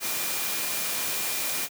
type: tone in noise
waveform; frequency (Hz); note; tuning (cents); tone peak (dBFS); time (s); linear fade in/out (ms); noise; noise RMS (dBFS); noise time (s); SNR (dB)
sine; 2409; D7; +43; -39; 0-1.69; 50; white; -29; 0-1.69; -13
effects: high-pass 150 Hz 12 dB/octave